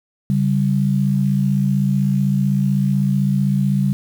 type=tone pair together; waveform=sine; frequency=139.46 / 195.3 Hz; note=C#3 / G3; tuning=+11 / -6 cents; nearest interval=tritone; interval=583 cents; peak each=-17 dBFS; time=0.3-3.93 s; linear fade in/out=0 ms; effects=7-bit